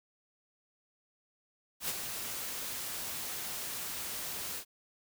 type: noise with ADSR envelope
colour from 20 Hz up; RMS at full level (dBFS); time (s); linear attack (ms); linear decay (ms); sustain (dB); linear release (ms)
white; -33; 1.8-4.65; 86; 38; -6; 77
effects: none